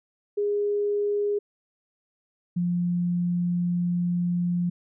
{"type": "tone pair in turn", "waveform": "sine", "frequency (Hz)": [410.9, 175.48], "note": ["G#4", "F3"], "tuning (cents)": [-18, 9], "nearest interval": "octave + minor third", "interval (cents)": 1473, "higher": "first", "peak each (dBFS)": -22, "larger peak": "neither", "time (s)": [[0.37, 1.39], [2.56, 4.7]], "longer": "second", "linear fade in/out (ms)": 10, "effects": []}